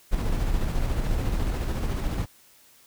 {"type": "noise with tremolo", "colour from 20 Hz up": "brown", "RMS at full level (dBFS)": -24, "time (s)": [0.11, 2.26], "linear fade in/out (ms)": 20, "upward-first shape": "square", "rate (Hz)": 14, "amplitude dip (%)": 30, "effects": ["white hiss -56 dBFS RMS until 2.86 s"]}